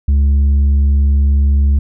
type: tone with tanh clipping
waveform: sine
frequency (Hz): 70.3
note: C#2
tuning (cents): +25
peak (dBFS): -9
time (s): 0.08-1.79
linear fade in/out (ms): 5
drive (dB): 4
effects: none